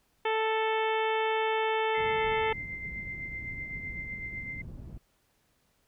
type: harmonic tone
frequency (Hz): 440.6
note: A4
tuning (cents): +2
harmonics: 1 / 2 / 3 / 4 / 5 / 6 / 7 / 8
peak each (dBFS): -29 / -30 / -38 / -37 / -37 / -40 / -42 / -46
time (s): 0.25-2.53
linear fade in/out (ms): 5
type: tone with tremolo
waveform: sine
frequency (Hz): 2085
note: C7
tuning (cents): -7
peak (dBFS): -34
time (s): 1.94-4.62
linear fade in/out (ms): 10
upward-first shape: triangle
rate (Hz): 7.9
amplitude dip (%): 50
type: low-pass noise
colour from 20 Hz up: white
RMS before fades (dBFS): -44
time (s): 1.97-4.98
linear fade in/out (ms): 5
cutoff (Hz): 140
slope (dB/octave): 12
effects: pink hiss -71 dBFS RMS until 5.87 s